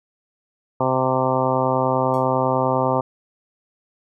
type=harmonic tone; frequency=130 Hz; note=C3; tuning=11 cents flat; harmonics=1 / 2 / 3 / 4 / 5 / 6 / 7 / 8 / 9; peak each=-26 / -26 / -27 / -23 / -25 / -27 / -24 / -28 / -28 dBFS; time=0.8-3.01 s; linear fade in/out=5 ms
type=tone with exponential decay; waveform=5% pulse; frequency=1108.7 Hz; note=C#6; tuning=in tune; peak=-32 dBFS; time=2.14-2.33 s; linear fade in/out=0 ms; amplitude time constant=40 ms
effects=none